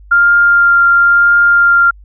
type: tone with vibrato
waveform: sine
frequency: 1396.9 Hz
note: F6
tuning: in tune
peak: -5 dBFS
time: 0.11-1.91 s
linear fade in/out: 10 ms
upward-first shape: triangle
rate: 0.99 Hz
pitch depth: 10 cents each way
effects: added 50 Hz sine -35 dBFS peak until 2.04 s